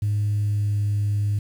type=tone with pitch glide; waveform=sine; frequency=103.83 to 102.93 Hz; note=G#2 to G#2; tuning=0 to -15 cents; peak=-18 dBFS; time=0.02-1.39 s; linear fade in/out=5 ms; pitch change=-15 cents; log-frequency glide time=0.38-0.78 s; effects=tanh soft clip ceiling -17 dBFS + 8-bit